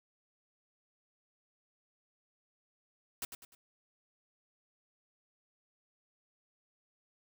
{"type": "noise with echo", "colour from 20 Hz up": "white", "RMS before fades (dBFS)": -38, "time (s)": [3.22, 3.25], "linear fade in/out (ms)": 2, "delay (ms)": 100, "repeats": 3, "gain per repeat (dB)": -8, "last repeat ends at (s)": 3.55, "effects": []}